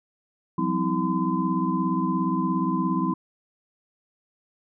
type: tone cluster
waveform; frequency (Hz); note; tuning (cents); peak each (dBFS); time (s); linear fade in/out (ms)
sine; 174.6 / 191.7 / 256.9 / 322.4 / 1021; F3 / G3 / C4 / E4 / C6; 0 / -38 / -32 / -38 / -43; -28; 0.58-3.14; 5
effects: none